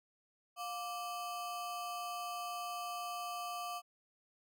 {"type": "ring-modulated tone", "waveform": "square", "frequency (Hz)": 939, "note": "A#5", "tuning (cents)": 12, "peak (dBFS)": -37, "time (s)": [0.56, 3.82], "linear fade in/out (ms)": 50, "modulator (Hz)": 231, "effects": []}